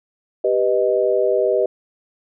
sine chord, G augmented, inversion none, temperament equal, 392 / 493.9 / 622.3 Hz, G4 / B4 / D#5, 0 / 0 / 0 cents, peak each -19 dBFS, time 0.44-1.66 s, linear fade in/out 5 ms, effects none

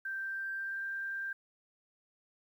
sine tone with pitch glide, 1568 to 1582.6 Hz, G6 to G6, 0 to +16 cents, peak -35 dBFS, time 0.05-1.33 s, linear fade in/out 5 ms, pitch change +16 cents, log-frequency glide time 0.19-0.86 s, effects 11-bit

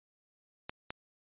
clicks, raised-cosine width 0.3 ms, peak -22 dBFS, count 2, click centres 0.695 / 0.905 s, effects resampled to 8000 Hz

